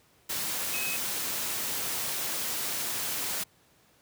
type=tone in noise; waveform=sine; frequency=2548 Hz; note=D#7; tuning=41 cents sharp; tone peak=-33 dBFS; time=0.73-0.97 s; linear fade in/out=10 ms; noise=white; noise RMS=-32 dBFS; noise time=0.29-3.44 s; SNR=-4 dB; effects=pink hiss -63 dBFS RMS until 4.01 s + high-pass 80 Hz 12 dB/octave